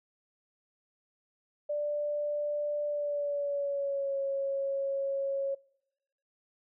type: tone with pitch glide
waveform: sine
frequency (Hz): 589 to 549.6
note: D5 to C#5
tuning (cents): +5 to -15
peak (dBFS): -29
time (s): 1.69-5.55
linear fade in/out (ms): 10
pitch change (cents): -120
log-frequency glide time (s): 2.86-4.18
effects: noise-tail reverb RT60 0.9 s tail -25 dB re dry